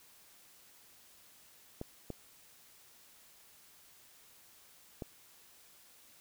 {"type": "clicks", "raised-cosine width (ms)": 2, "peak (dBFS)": -26, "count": 3, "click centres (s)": [1.814, 2.103, 5.022], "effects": ["white hiss -61 dBFS RMS until 6.2 s"]}